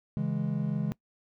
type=chord; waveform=triangle; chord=C# minor; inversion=none; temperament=equal with one note detuned; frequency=138.59 / 163.77 / 207.7 Hz; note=C#3 / E3 / G#3; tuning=0 / -11 / 0 cents; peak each=-30 dBFS; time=0.17-0.92 s; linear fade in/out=0 ms; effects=noise-tail reverb RT60 0.1 s tail -22 dB re dry